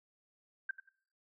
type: tone with echo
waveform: sine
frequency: 1571 Hz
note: G6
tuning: 3 cents sharp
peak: -32 dBFS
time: 0.69-0.71 s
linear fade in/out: 5 ms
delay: 91 ms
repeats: 2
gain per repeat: -12 dB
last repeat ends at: 0.892 s
effects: noise-tail reverb RT60 0.6 s tail -23 dB re dry